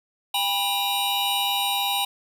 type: tone cluster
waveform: square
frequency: 801 / 979 / 2739 / 2938 / 3792 Hz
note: G5 / B5 / F7 / F#7 / A#7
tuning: +37 / -15 / -34 / -13 / +29 cents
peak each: -27 / -32 / -36 / -30 / -27 dBFS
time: 0.34-2.05 s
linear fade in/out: 5 ms
effects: 9-bit